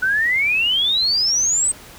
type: exponential sweep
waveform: sine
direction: up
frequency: 1480 to 8372 Hz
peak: -15 dBFS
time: 0.02-1.72 s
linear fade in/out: 10 ms
effects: pink hiss -41 dBFS RMS until 1.98 s